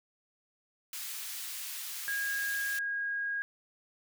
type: high-pass noise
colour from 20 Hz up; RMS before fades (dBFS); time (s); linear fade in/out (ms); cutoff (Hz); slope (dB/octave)
white; -40; 0.93-2.79; 2; 1600; 12
type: tone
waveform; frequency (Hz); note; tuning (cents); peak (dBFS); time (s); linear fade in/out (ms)
sine; 1636; G#6; -26; -31; 2.08-3.42; 0
effects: none